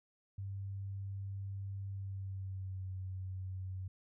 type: tone with pitch glide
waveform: sine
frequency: 98.1 to 93.78 Hz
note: G2 to F#2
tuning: +2 to +24 cents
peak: -39 dBFS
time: 0.38-3.88 s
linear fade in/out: 5 ms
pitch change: -78 cents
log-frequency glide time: 1.89-2.91 s
effects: none